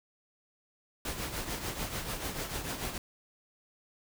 pink noise with tremolo, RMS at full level -34 dBFS, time 1.05-2.98 s, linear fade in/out 2 ms, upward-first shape triangle, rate 6.8 Hz, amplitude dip 65%, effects none

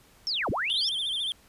sine linear two-way sweep, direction down then up, 5588 to 43.65 to 5588 Hz, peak -26 dBFS, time 0.27-0.89 s, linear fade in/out 0 ms, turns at 0.5 s
triangle tone with vibrato, 3345 Hz, G#7, 12 cents sharp, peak -26 dBFS, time 0.7-1.32 s, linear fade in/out 0 ms, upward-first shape sine, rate 14 Hz, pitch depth 130 cents each way
effects pink hiss -58 dBFS RMS until 1.48 s + resampled to 32000 Hz

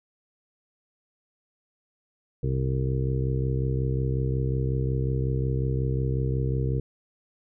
harmonic tone, 65.5 Hz, C2, 2 cents sharp, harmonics 1 / 2 / 3 / 4 / 5 / 6 / 7, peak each -29 / -25 / -38 / -40 / -37 / -36 / -35 dBFS, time 2.43-6.8 s, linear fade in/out 5 ms, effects none

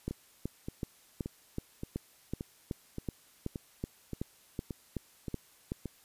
two click trains, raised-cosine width 3 ms, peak -21 / -24 dBFS, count 16 / 11, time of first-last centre 0.08-5.719 / 0.11-5.857 s, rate 2.66 / 1.74 Hz, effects white hiss -62 dBFS RMS until 6.04 s + resampled to 32000 Hz

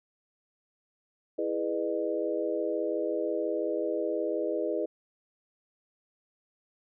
sine chord, E major seventh, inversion none, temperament equal with one note detuned, 329.6 / 415.3 / 493.9 / 607.7 Hz, E4 / G#4 / B4 / D#5, 0 / 0 / 0 / -41 cents, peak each -33 dBFS, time 1.38-4.86 s, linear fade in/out 10 ms, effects none

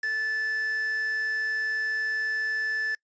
triangle tone with quantisation, 1746 Hz, A6, 14 cents flat, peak -24 dBFS, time 0.03-2.95 s, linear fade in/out 5 ms, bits 6, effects noise-tail reverb RT60 0.1 s tail -24 dB re dry + resampled to 16000 Hz

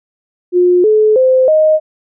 sine tone with pitch steps, 357.4 / 430 / 517.3 / 622.3 Hz, F4 / A4 / C5 / D#5, +40 / -40 / -20 / 0 cents, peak -6 dBFS, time 0.52-1.8 s, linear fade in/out 50 ms, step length 320 ms, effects none

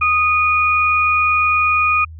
sine tone pair together, 1244.5 / 2453 Hz, D#6 / D#7, 0 / -25 cents, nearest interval octave, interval 1175 cents, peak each -15 dBFS, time 0.01-2.05 s, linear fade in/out 10 ms, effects added 80 Hz sine -32 dBFS peak until 2.19 s

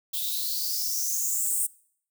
violet noise with high-pass filter sweep, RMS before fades -28 dBFS, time 0.13-1.67 s, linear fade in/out 10 ms, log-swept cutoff 3400 to 8800 Hz, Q 7.6, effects noise-tail reverb RT60 0.6 s tail -23 dB re dry

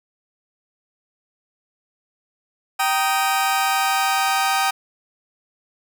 sawtooth chord, Eb major, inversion first, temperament just, 777.8 / 933.4 / 1244.5 Hz, G5 / Bb5 / Eb6, -14 / +2 / 0 cents, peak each -16 / -22 / -19 dBFS, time 2.79-4.71 s, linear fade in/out 10 ms, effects none

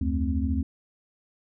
sine tone cluster, 74.7 / 88.5 / 218.9 / 262.5 Hz, D2 / F2 / A3 / C4, +30 / +23 / -9 / +6 cents, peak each -26 / -31 / -31 / -29 dBFS, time 0.01-0.63 s, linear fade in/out 5 ms, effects none

